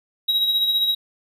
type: tone with tremolo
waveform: triangle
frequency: 3835 Hz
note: A#7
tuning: 48 cents sharp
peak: -14 dBFS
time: 0.28-0.95 s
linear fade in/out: 10 ms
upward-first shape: sine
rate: 15 Hz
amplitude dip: 45%
effects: none